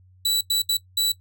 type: tone bursts at uneven times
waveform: sawtooth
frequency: 3946 Hz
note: B7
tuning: 2 cents flat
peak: -16 dBFS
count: 4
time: 0.25-0.41 / 0.5-0.62 / 0.69-0.77 / 0.97-1.12 s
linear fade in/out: 5 ms
effects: noise-tail reverb RT60 0.1 s tail -18 dB re dry + added 92 Hz sine -51 dBFS peak until 1.2 s